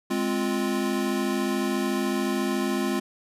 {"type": "chord", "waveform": "square", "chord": "F minor", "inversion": "first", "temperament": "equal", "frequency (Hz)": [207.7, 261.6, 349.2], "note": ["Ab3", "C4", "F4"], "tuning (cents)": [0, 0, 0], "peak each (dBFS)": -29, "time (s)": [0.1, 3], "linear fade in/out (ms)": 10, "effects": ["resampled to 32000 Hz"]}